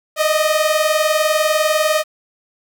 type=tone pair together; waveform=sawtooth; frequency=609 / 629 Hz; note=D#5 / D#5; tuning=-37 / +19 cents; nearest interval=minor second; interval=56 cents; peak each=-13 dBFS; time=0.16-2.04 s; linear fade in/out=50 ms; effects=8-bit